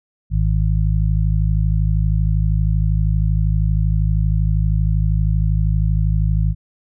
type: harmonic tone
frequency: 52.7 Hz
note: G#1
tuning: 26 cents sharp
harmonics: 1 / 2 / 3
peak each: -16 / -19 / -21 dBFS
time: 0.3-6.55 s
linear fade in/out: 50 ms
effects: none